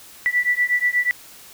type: beating tone pair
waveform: sine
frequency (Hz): 1961 / 1969.3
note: B6 / B6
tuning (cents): -13 / -5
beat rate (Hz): 8.3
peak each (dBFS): -20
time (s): 0.26-1.11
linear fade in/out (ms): 0
effects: white hiss -44 dBFS RMS until 1.53 s